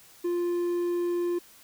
triangle tone, 349.2 Hz, F4, in tune, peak -23 dBFS, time 0.24-1.39 s, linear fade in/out 10 ms, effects white hiss -54 dBFS RMS until 1.63 s

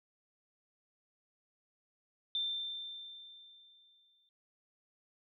sine tone with exponential decay, 3571 Hz, A7, 25 cents sharp, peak -31 dBFS, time 2.35-4.29 s, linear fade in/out 1 ms, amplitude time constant 420 ms, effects none

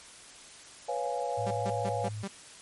sine chord, C# dominant seventh, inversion third, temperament equal, 493.9 / 554.4 / 698.5 / 830.6 Hz, B4 / C#5 / E#5 / G#5, 0 / 0 / 0 / 0 cents, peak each -35 dBFS, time 0.88-2.09 s, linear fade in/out 10 ms
sine tone with pitch glide, 108.2 to 106.4 Hz, A2 to G#2, -29 to +42 cents, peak -35 dBFS, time 1.37-2.24 s, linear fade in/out 20 ms, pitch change -29 cents, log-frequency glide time 1.88-2.07 s
sawtooth tone bursts, 196.6 Hz, G3, 5 cents sharp, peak -29 dBFS, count 5, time 1.46-2.28 s, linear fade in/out 10 ms, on 52 ms, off 140 ms
effects white hiss -50 dBFS RMS until 2.61 s + MP3 48 kbps

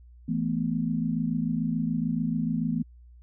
sine chord, E suspended fourth, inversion none, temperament equal, 164.81 / 220 / 246.9 Hz, E3 / A3 / B3, 0 / 0 / 0 cents, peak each -29 dBFS, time 0.28-2.83 s, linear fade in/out 10 ms, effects added 60 Hz sine -48 dBFS peak until 3.22 s

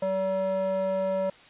square tone with band-pass filter, 190.6 Hz, G3, 48 cents flat, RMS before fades -27 dBFS, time 0.02-1.3 s, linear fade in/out 5 ms, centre 620 Hz, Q 3.5, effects white hiss -52 dBFS RMS until 1.49 s + resampled to 8000 Hz

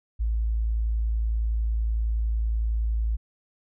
sine tone, 55.4 Hz, A1, 13 cents sharp, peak -22 dBFS, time 0.19-3.17 s, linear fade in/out 20 ms, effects none

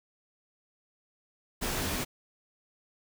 pink noise with comb filter, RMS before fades -32 dBFS, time 1.61-2.05 s, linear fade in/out 20 ms, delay 18 ms, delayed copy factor -0.6, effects none

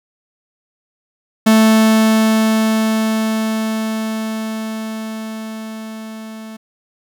45% pulse tone with level ramp, 220 Hz, A3, in tune, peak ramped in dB -7 to -30 dBFS, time 1.46-6.57 s, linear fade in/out 10 ms, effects none

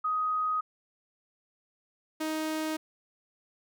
sine / sawtooth tone pair in turn, 1253 / 313.2 Hz, D#6 / D#4, +12 / +11 cents, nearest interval 2 octaves, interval 2401 cents, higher first, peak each -26 dBFS, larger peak neither, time 0.04-0.61 / 2.2-2.77 s, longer neither, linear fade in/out 10 ms, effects none

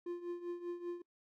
triangle tone with tremolo, 349.2 Hz, F4, in tune, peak -34 dBFS, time 0.06-1.02 s, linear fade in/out 5 ms, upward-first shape triangle, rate 5.1 Hz, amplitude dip 80%, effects noise-tail reverb RT60 0.1 s tail -24 dB re dry

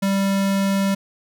square tone, 196 Hz, G3, in tune, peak -18 dBFS, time 0.02-0.95 s, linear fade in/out 10 ms, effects none

